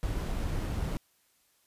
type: noise with sample-and-hold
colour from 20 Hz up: brown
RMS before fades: -32 dBFS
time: 0.03-0.97 s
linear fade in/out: 0 ms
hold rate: 11025 Hz
effects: white hiss -69 dBFS RMS until 1.66 s + resampled to 32000 Hz